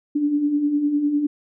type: beating tone pair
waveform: sine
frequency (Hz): 283.8 / 293.7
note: C#4 / D4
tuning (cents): +41 / 0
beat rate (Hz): 9.9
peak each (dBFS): -27 / -18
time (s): 0.15-1.27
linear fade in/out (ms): 10
effects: none